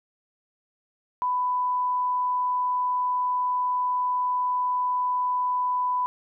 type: tone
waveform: sine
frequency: 996 Hz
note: B5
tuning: 14 cents sharp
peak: -22 dBFS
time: 1.22-6.06 s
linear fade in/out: 0 ms
effects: none